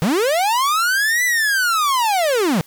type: linear two-way sweep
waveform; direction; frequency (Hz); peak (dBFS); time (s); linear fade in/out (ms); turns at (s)
45% pulse; up then down; 145.1 to 2009 to 145.1; -15; 0.02-2.61; 0; 1.24
effects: white hiss -50 dBFS RMS until 2.66 s